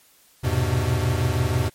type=tone cluster; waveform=square; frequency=82.8 / 102.3 / 122.6 / 128.7 Hz; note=E2 / G#2 / B2 / C3; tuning=+8 / -26 / -12 / -28 cents; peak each=-26 dBFS; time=0.43-1.7 s; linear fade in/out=20 ms; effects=white hiss -56 dBFS RMS until 1.74 s + MP3 64 kbps